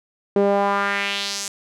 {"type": "tone with band-pass filter sweep", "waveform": "sawtooth", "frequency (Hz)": 200, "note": "G3", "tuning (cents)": 35, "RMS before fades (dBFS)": -21, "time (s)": [0.36, 1.48], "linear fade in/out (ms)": 2, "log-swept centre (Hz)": [410, 7400], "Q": 2.2, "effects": []}